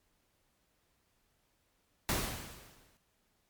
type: noise with exponential decay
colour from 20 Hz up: pink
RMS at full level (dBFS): -30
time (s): 2.09-2.97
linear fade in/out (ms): 0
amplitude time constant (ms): 190
effects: pink hiss -75 dBFS RMS until 3.49 s + MP3 96 kbps